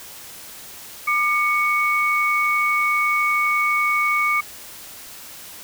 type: tone pair together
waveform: sine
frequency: 1198.9 / 2227 Hz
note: D6 / C#7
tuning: +35 / +7 cents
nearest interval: major seventh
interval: 1072 cents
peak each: -20 / -19 dBFS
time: 1.07-4.41 s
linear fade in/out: 10 ms
effects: white hiss -39 dBFS RMS until 5.63 s